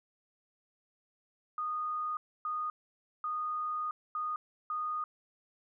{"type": "tone bursts at uneven times", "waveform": "sine", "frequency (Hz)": 1233, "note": "D#6", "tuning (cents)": -16, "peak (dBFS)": -32, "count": 5, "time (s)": [[1.58, 2.17], [2.45, 2.7], [3.24, 3.91], [4.15, 4.36], [4.7, 5.04]], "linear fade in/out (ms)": 2, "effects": []}